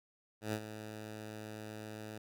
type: tone with ADSR envelope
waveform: 10% pulse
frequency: 107.7 Hz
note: A2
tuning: 37 cents flat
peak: -25 dBFS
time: 0.41-2.18 s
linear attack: 120 ms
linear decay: 67 ms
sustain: -11 dB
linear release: 4 ms
effects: none